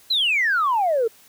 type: exponential sweep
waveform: sine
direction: down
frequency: 4186 to 433 Hz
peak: -16 dBFS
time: 0.1-1.08 s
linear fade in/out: 10 ms
effects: tanh soft clip ceiling -13 dBFS + white hiss -52 dBFS RMS until 1.28 s